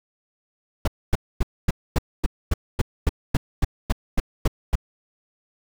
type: noise bursts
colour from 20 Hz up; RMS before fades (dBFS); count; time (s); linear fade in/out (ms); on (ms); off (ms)
brown; -17; 15; 0.85-4.755; 5; 27; 250
effects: none